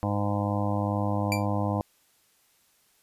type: harmonic tone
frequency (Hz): 102.3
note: G#2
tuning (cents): -26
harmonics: 1 / 2 / 3 / 5 / 6 / 7 / 8 / 9 / 10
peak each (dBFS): -28 / -31 / -33 / -35 / -36 / -36 / -37 / -38 / -38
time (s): 0.03-1.81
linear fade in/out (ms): 0
type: tone with exponential decay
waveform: sawtooth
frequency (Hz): 2349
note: D7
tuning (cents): 0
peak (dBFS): -20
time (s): 1.32-1.46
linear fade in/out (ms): 1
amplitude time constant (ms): 29
effects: white hiss -65 dBFS RMS until 3.02 s + resampled to 32000 Hz